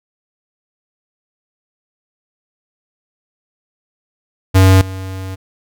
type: tone with level steps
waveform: square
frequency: 94.7 Hz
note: F#2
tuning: 41 cents sharp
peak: -6 / -24 dBFS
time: 4.54-5.36 s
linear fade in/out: 20 ms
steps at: 4.81 s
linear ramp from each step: 5 ms
effects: none